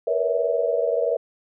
sine tone cluster, 467.8 / 488.6 / 563 / 651 Hz, A#4 / B4 / C#5 / E5, +6 / -19 / +27 / -22 cents, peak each -25 dBFS, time 0.07-1.17 s, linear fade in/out 5 ms, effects none

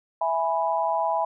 sine chord, E major, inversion none, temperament equal, 659.3 / 830.6 / 987.8 Hz, E5 / G#5 / B5, 0 / 0 / 0 cents, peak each -26 dBFS, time 0.21-1.25 s, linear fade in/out 5 ms, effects none

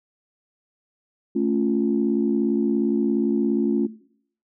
sine chord, A augmented, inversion none, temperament equal, 220 / 277.2 / 349.2 Hz, A3 / C#4 / E#4, 0 / 0 / 0 cents, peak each -23 dBFS, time 1.35-3.87 s, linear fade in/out 10 ms, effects noise-tail reverb RT60 0.6 s tail -18 dB re dry + tanh soft clip ceiling -9 dBFS

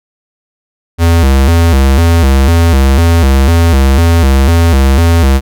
square tone with vibrato, 75.2 Hz, D2, 42 cents sharp, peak -5 dBFS, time 0.98-5.41 s, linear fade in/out 50 ms, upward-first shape square, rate 2 Hz, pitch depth 190 cents each way, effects none

